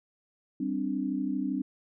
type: chord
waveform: sine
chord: G suspended fourth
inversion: none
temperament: just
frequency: 196 / 261.3 / 294 Hz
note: G3 / C4 / D4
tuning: 0 / -2 / +2 cents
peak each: -34 / -31 / -32 dBFS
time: 0.6-1.62 s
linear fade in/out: 5 ms
effects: none